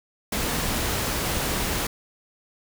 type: noise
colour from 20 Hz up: pink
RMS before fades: -26 dBFS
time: 0.32-1.87 s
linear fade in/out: 5 ms
effects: none